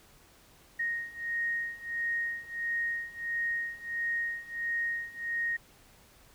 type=beating tone pair; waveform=sine; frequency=1864.7 / 1866.2 Hz; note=A#6 / A#6; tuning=0 / +1 cents; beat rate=1.5 Hz; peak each=-35 / -33 dBFS; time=0.79-5.57 s; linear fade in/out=10 ms; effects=pink hiss -59 dBFS RMS until 6.34 s